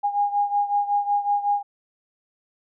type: beating tone pair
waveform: sine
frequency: 815 / 820.4 Hz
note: G#5 / G#5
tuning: -33 / -21 cents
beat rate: 5.4 Hz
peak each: -21 / -25 dBFS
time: 0.03-1.63 s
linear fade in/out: 20 ms
effects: none